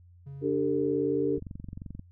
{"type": "tone with pitch glide", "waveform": "triangle", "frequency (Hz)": [138.59, 136.68], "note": ["C#3", "C#3"], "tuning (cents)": [0, -24], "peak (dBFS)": -37, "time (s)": [0.26, 1.38], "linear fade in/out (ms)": 10, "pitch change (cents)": -24, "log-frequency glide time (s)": [0.62, 0.75]}
{"type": "chord", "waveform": "sine", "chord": "D suspended fourth", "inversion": "none", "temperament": "equal with one note detuned", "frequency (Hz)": [293.7, 392, 451.1], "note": ["D4", "G4", "A4"], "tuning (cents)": [0, 0, 43], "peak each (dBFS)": -29, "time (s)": [0.41, 1.4], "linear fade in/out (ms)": 50}
{"type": "click train", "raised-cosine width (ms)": 5, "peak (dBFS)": -27, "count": 15, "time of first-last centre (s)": [1.38, 1.994], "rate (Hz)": 22.8}
{"effects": ["added 88 Hz sine -52 dBFS peak until 2.11 s"]}